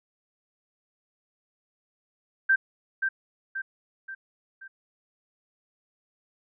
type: tone with echo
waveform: sine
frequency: 1568 Hz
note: G6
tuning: in tune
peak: -17 dBFS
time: 2.49-2.56 s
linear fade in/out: 10 ms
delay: 530 ms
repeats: 4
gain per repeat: -6 dB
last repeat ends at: 4.68 s
effects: none